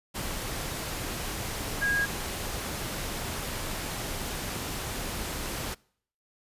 sine tone in noise, 1638 Hz, G#6, 24 cents flat, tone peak -24 dBFS, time 1.81-2.06 s, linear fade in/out 20 ms, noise pink, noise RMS -34 dBFS, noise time 0.14-5.75 s, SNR +7 dB, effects noise-tail reverb RT60 0.6 s tail -25 dB re dry + resampled to 32000 Hz

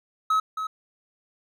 triangle tone with echo, 1283 Hz, E6, 47 cents flat, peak -17 dBFS, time 0.3-0.4 s, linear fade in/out 5 ms, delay 270 ms, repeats 1, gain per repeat -8 dB, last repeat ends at 0.67 s, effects none

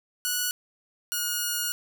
5% pulse tone pair in turn, 1468 / 1440.3 Hz, F#6 / F#6, -14 / -47 cents, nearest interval unison, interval 33 cents, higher first, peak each -14 / -15 dBFS, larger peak first, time 0.25-0.51 / 1.12-1.72 s, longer second, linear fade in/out 0 ms, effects none

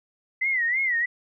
sine tone with vibrato, 2000 Hz, B6, 21 cents sharp, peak -21 dBFS, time 0.41-1.06 s, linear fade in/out 10 ms, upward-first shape sine, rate 3.1 Hz, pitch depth 140 cents each way, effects none

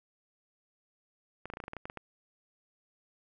clicks, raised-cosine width 0.5 ms, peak -25 dBFS, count 12, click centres 1.456 / 1.501 / 1.537 / 1.571 / 1.602 / 1.639 / 1.681 / 1.734 / 1.767 / 1.855 / 1.899 / 1.973 s, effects none

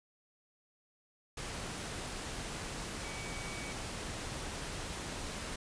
sine tone in noise, 2269 Hz, C#7, 40 cents sharp, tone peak -47 dBFS, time 3.04-3.73 s, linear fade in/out 5 ms, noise pink, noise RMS -41 dBFS, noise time 1.37-5.56 s, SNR -9 dB, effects resampled to 22050 Hz

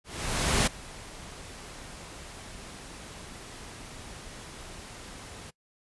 pink noise with ADSR envelope, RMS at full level -23 dBFS, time 0.04-5.51 s, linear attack 630 ms, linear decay 8 ms, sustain -21 dB, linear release 18 ms, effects noise-tail reverb RT60 0.1 s tail -22 dB re dry + resampled to 24000 Hz

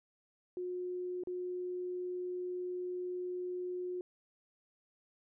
sine tone with dropouts, 360.9 Hz, F#4, 43 cents flat, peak -36 dBFS, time 0.57-4.01 s, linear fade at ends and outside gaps 1 ms, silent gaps 1.236-1.272 s, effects none

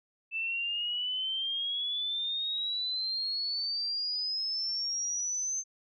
sine exponential sweep, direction up, 2637 to 6290 Hz, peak -30 dBFS, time 0.31-5.64 s, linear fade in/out 50 ms, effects none

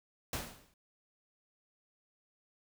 pink noise with exponential decay, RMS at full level -34 dBFS, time 0.33-0.74 s, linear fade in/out 2 ms, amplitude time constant 88 ms, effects none

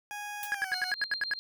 20% pulse tone with pitch glide, 827 to 736.8 Hz, G#5 to F#5, -8 to -7 cents, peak -32 dBFS, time 0.11-0.92 s, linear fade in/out 0 ms, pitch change -199 cents, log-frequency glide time 0.5-0.73 s
blue noise with exponential decay, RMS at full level -34 dBFS, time 0.43-0.54 s, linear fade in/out 1 ms, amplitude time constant 22 ms
triangle tone bursts, 1661.2 Hz, G#6, in tune, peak -24 dBFS, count 9, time 0.52-1.336 s, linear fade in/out 0 ms, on 24 ms, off 75 ms
sine tone with tremolo, 4186 Hz, C8, in tune, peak -32 dBFS, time 0.73-1.39 s, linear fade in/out 0 ms, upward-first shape triangle, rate 7.7 Hz, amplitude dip 80%
effects none

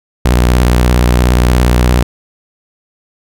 sawtooth tone with vibrato, 61 Hz, B1, 21 cents flat, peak -3 dBFS, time 0.25-2.03 s, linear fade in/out 5 ms, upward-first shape square, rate 17 Hz, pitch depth 110 cents each way, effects none

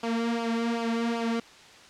sawtooth tone with flanger, 231.5 Hz, A#3, 12 cents flat, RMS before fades -28 dBFS, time 0.03-1.4 s, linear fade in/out 5 ms, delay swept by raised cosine 0.5 to 3.2 ms, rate 2.6 Hz, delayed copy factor -0.7, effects white hiss -50 dBFS RMS until 1.89 s + low-pass 5000 Hz 12 dB/octave

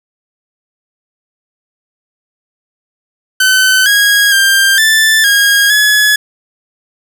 sawtooth tone with pitch steps, 1522 / 1645 / 1588 / 1762 / 1634 / 1698 Hz, F#6 / G#6 / G6 / A6 / G#6 / G#6, +48 / -17 / +22 / +2 / -29 / +38 cents, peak -3 dBFS, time 3.4-6.16 s, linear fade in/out 5 ms, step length 460 ms, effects none

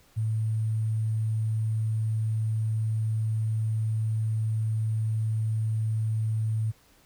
sine tone with sample-and-hold, 110 Hz, A2, in tune, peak -24 dBFS, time 0.16-6.72 s, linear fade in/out 20 ms, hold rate 8820 Hz, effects pink hiss -60 dBFS RMS until 7.05 s

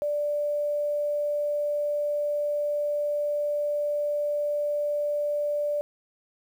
sine tone with quantisation, 587.3 Hz, D5, in tune, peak -24 dBFS, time 0.02-5.81 s, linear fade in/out 0 ms, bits 9, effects none

